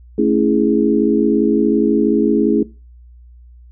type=chord; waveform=sine; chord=A major seventh; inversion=none; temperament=equal; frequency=220 / 277.2 / 329.6 / 415.3 Hz; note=A3 / C#4 / E4 / G#4; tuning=0 / 0 / 0 / 0 cents; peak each=-17 dBFS; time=0.18-2.63 s; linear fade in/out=5 ms; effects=noise-tail reverb RT60 0.3 s tail -20 dB re dry + added 60 Hz sine -39 dBFS peak until 3.71 s